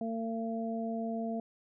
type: harmonic tone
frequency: 226.6 Hz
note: A#3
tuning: 49 cents flat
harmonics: 1 / 2 / 3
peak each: -34 / -41 / -38 dBFS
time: 0.01-1.4 s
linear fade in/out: 2 ms
effects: none